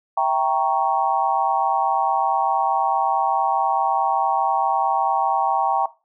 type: chord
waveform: sine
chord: E diminished seventh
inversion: none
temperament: equal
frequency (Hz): 659.3 / 784 / 932.3 / 1108.7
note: E5 / G5 / Bb5 / Db6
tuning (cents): 0 / 0 / 0 / 0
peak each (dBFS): -26 / -20 / -22 / -24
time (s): 0.17-5.86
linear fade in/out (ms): 5
effects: noise-tail reverb RT60 0.3 s tail -18 dB re dry